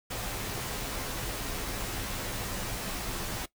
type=noise with comb filter; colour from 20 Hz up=pink; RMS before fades=-35 dBFS; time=0.1-3.46 s; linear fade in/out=10 ms; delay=13 ms; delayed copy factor=-0.55; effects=noise-tail reverb RT60 0.1 s tail -18 dB re dry